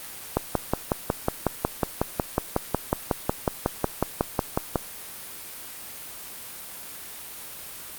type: click train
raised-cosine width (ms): 1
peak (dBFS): -6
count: 25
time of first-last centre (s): 0.37-4.758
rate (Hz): 5.47
effects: white hiss -39 dBFS RMS until 7.98 s + Opus 32 kbps